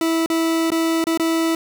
40% pulse tone with dropouts, 327.5 Hz, E4, 11 cents flat, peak -16 dBFS, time 0.01-1.55 s, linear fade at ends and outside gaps 2 ms, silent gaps 0.261-0.3 / 0.704-0.718 / 1.041-1.069 / 1.175-1.197 s, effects none

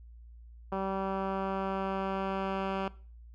10% pulse tone with low-pass filter sweep, 192.9 Hz, G3, 28 cents flat, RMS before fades -33 dBFS, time 0.72-2.88 s, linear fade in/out 2 ms, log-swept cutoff 1200 to 2200 Hz, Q 1.1, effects noise-tail reverb RT60 0.4 s tail -19 dB re dry + added 58 Hz sine -48 dBFS peak until 3.34 s

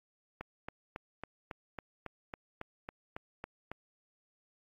click train, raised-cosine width 0.5 ms, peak -25 dBFS, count 13, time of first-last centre 0.41-3.716 s, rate 3.63 Hz, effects AAC 48 kbps

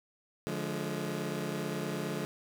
20% pulse chord, D diminished, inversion none, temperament just, 146.83 / 176.2 / 211.4 Hz, D3 / F3 / Ab3, 0 / +16 / +31 cents, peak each -33 dBFS, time 0.47-2.25 s, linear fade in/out 0 ms, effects none

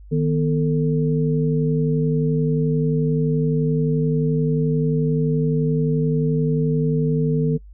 sine tone cluster, 155.5 / 247 / 444.5 Hz, D#3 / B3 / A4, -1 / 0 / +18 cents, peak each -18 / -24 / -23 dBFS, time 0.11-7.58 s, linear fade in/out 20 ms, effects noise-tail reverb RT60 0.1 s tail -22 dB re dry + added 50 Hz sine -39 dBFS peak until 7.73 s

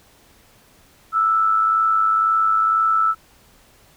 sine tone with amplitude modulation, 1318.5 Hz, E6, in tune, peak -12 dBFS, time 1.12-3.15 s, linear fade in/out 50 ms, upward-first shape sine, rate 102 Hz, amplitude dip 50%, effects pink hiss -53 dBFS RMS until 3.96 s

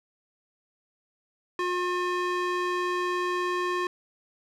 square tone with band-pass filter, 358.3 Hz, F4, 44 cents sharp, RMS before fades -28 dBFS, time 1.59-3.87 s, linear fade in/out 2 ms, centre 1300 Hz, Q 0.82, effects none

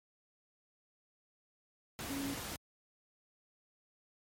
sine tone in noise, 277.2 Hz, C#4, in tune, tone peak -37 dBFS, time 2.1-2.34 s, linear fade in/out 0 ms, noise pink, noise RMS -42 dBFS, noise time 1.99-2.56 s, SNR +2 dB, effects high-pass 60 Hz 12 dB/octave + MP3 64 kbps

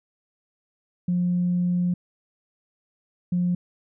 sine tone bursts at uneven times, 177.5 Hz, F3, 28 cents sharp, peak -19 dBFS, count 2, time 1.08-1.94 / 3.32-3.55 s, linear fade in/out 5 ms, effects tanh soft clip ceiling -15 dBFS

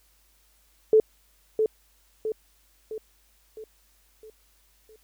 sine tone with echo, 436.3 Hz, A4, 15 cents flat, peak -13 dBFS, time 0.93-1 s, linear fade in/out 2 ms, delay 660 ms, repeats 6, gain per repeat -6 dB, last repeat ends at 4.96 s, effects added 50 Hz sine -64 dBFS peak until 5.03 s + white hiss -64 dBFS RMS until 5.03 s

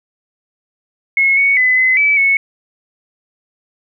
sine tone with pitch steps, 2176 / 2224 / 2014 / 2036 / 2300 / 2204 Hz, C#7 / C#7 / B6 / C7 / D7 / C#7, -33 / +5 / +33 / -48 / -37 / -11 cents, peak -9 dBFS, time 1.17-2.37 s, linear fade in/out 2 ms, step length 200 ms, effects none

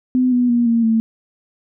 sine tone with pitch steps, 253.6 / 246 / 238.5 / 231.3 / 224.4 Hz, B3 / B3 / A#3 / A#3 / A3, +46 / -7 / +40 / -13 / +34 cents, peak -12 dBFS, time 0.15-1 s, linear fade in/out 0 ms, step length 170 ms, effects none

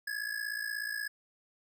square ring-modulated tone, 1685 Hz, G#6, 25 cents sharp, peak -32 dBFS, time 0.07-1.08 s, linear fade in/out 5 ms, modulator 28.3 Hz, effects none

